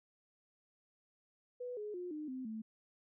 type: tone with pitch steps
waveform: sine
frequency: 493.9 / 420.1 / 357.4 / 304 / 258.6 / 220 Hz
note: B4 / G#4 / F4 / D#4 / C4 / A3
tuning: 0 / +20 / +40 / -40 / -20 / 0 cents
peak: -40 dBFS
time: 1.6-2.62 s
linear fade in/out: 10 ms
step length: 170 ms
effects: none